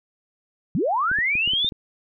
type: linear sweep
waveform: sine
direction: up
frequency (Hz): 132.5 to 3700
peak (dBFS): -19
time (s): 0.75-1.69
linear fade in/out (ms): 0
type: clicks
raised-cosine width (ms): 3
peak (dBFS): -23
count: 7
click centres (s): 1.115 / 1.187 / 1.354 / 1.476 / 1.535 / 1.646 / 1.722
effects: none